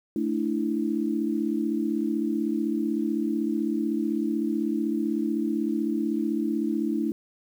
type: chord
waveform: sine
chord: A suspended fourth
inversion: none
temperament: equal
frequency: 220 / 293.7 / 329.6 Hz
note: A3 / D4 / E4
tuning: 0 / 0 / 0 cents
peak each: -28 dBFS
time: 0.16-7.12 s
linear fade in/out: 2 ms
effects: 9-bit